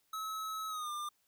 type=tone with pitch glide; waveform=square; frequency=1291 to 1197.6 Hz; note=E6 to D6; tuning=-37 to +33 cents; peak=-38 dBFS; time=0.13-1.09 s; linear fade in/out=5 ms; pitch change=-130 cents; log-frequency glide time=0.68-0.9 s; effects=white hiss -75 dBFS RMS until 1.27 s